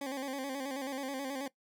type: tone with vibrato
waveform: 20% pulse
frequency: 270.9 Hz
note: C#4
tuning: 40 cents flat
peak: -31 dBFS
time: 0.01-1.48 s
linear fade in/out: 5 ms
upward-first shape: square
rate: 9.3 Hz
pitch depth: 62 cents each way
effects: noise-tail reverb RT60 0.1 s tail -19 dB re dry